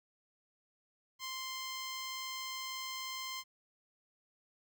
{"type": "tone", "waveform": "10% pulse", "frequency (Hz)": 1046.5, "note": "C6", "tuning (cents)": 0, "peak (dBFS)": -31, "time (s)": [1.19, 3.44], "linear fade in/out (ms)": 50, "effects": ["12-bit"]}